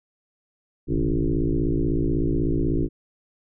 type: tone with frequency modulation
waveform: sine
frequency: 146.83 Hz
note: D3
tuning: in tune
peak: -19 dBFS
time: 0.87-2.89 s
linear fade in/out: 50 ms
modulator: 56.2 Hz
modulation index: 4.1
effects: none